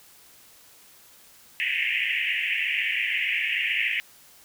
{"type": "band-pass noise", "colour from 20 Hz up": "white", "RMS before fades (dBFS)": -26, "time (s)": [1.6, 4], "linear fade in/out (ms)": 0, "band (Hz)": [1800, 2900], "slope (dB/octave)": 96, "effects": ["white hiss -53 dBFS RMS until 4.44 s"]}